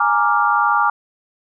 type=chord; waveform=sine; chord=Bb dominant seventh; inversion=third; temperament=equal; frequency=830.6 / 932.3 / 1174.7 / 1396.9 Hz; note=Ab5 / Bb5 / D6 / F6; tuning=0 / 0 / 0 / 0 cents; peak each=-19 / -20 / -17 / -19 dBFS; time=0-0.9 s; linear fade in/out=5 ms; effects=none